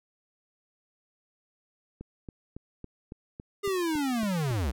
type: click train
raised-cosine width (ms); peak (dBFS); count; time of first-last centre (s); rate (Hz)
3; -27; 10; 2.01-4.51; 3.6
type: linear sweep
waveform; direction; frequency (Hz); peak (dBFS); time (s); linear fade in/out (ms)
square; down; 410 to 55.9; -27; 3.63-4.72; 20
effects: none